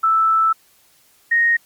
sine tone pair in turn, 1318.5 / 1864.6 Hz, E6 / A#6, 0 / 0 cents, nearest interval tritone, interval 600 cents, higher second, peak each -12 dBFS, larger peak neither, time 0.03-0.53 / 1.31-1.57 s, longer first, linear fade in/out 10 ms, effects white hiss -55 dBFS RMS until 1.65 s + MP3 96 kbps

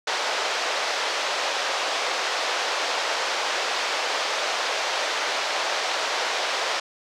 pink band-pass noise, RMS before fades -26 dBFS, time 0.07-6.8 s, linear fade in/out 5 ms, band 510 to 5800 Hz, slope 24 dB/octave, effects none

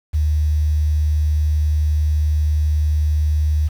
sine tone with quantisation, 75.9 Hz, D#2, 42 cents flat, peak -14 dBFS, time 0.13-3.69 s, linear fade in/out 20 ms, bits 7, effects none

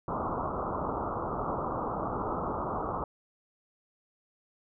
white low-pass noise, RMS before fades -33 dBFS, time 0.08-3.04 s, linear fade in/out 2 ms, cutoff 1300 Hz, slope 96 dB/octave, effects none

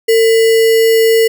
sine tone with sample-and-hold, 450.5 Hz, A4, 41 cents sharp, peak -6 dBFS, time 0.08-1.28 s, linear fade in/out 10 ms, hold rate 2450 Hz, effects none

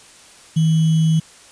sine tone with sample-and-hold, 160 Hz, D#3, 49 cents sharp, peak -12 dBFS, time 0.56-1.2 s, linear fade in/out 10 ms, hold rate 3150 Hz, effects white hiss -45 dBFS RMS until 1.51 s + resampled to 22050 Hz

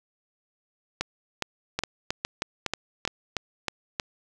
two click trains, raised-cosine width 0.2 ms, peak -9 / -9 dBFS, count 6 / 8, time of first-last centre 1.01-3.076 / 1.79-3.998 s, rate 2.42 / 3.17 Hz, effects none

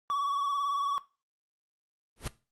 triangle tone with vibrato, 1132 Hz, C#6, 36 cents sharp, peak -25 dBFS, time 0.1-0.98 s, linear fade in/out 0 ms, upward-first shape triangle, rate 18 Hz, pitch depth 49 cents each way
pink noise with exponential growth, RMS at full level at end -28 dBFS, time 2.16-2.28 s, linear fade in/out 5 ms, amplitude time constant 24 ms
effects noise-tail reverb RT60 0.3 s tail -18 dB re dry + Opus 32 kbps

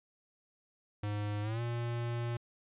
square tone with pitch glide, 103.83 to 118.58 Hz, G#2 to A#2, 0 to +30 cents, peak -34 dBFS, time 1.03-2.37 s, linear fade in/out 5 ms, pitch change +230 cents, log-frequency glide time 1.42-1.61 s, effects resampled to 8000 Hz

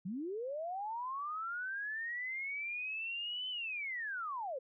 sine linear two-way sweep, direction up then down, 166.8 to 3055 to 486.4 Hz, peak -37 dBFS, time 0.05-4.59 s, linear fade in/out 10 ms, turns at 3.49 s, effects none

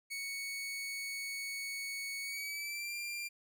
sawtooth tone with pitch glide, 2222 to 2381 Hz, C#7 to D7, +4 to +23 cents, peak -35 dBFS, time 0.1-3.29 s, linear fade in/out 20 ms, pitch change +119 cents, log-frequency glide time 2.22-2.95 s, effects none

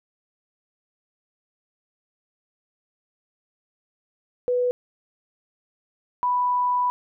sine tone pair in turn, 493.9 / 987.8 Hz, B4 / B5, 0 / 0 cents, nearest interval octave, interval 1200 cents, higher second, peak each -19 dBFS, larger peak neither, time 4.48-4.71 / 6.23-6.9 s, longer second, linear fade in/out 0 ms, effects none

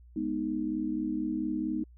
sine chord, G# minor, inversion none, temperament equal, 207.7 / 246.9 / 311.1 Hz, G#3 / B3 / D#4, 0 / 0 / 0 cents, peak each -36 / -34 / -31 dBFS, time 0.16-1.84 s, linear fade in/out 5 ms, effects added 60 Hz sine -51 dBFS peak until 1.97 s

